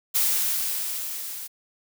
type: noise with level ramp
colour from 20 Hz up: blue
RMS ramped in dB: -21 to -36 dBFS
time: 0.14-1.48 s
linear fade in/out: 20 ms
effects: none